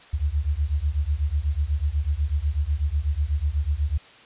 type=beating tone pair; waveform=sine; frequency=69.3 / 77.4 Hz; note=C#2 / D#2; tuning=0 / -9 cents; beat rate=8.1 Hz; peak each=-24 dBFS; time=0.13-3.98 s; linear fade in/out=10 ms; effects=white hiss -49 dBFS RMS until 4.25 s + resampled to 8000 Hz